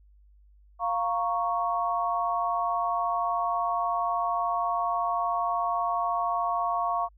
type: chord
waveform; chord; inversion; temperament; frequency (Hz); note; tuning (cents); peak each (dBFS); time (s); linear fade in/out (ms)
sine; Bb minor; second; equal; 698.5 / 932.3 / 1108.7; F5 / Bb5 / Db6; 0 / 0 / 0; -28 / -32 / -28; 0.79-7.09; 50
effects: added 50 Hz sine -54 dBFS peak until 7.17 s